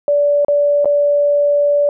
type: tone with dropouts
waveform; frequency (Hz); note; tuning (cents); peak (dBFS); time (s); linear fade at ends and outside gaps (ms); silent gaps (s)
sine; 579; D5; -25; -10; 0.08-1.89; 1; 0.448-0.483 / 0.846-0.856
effects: none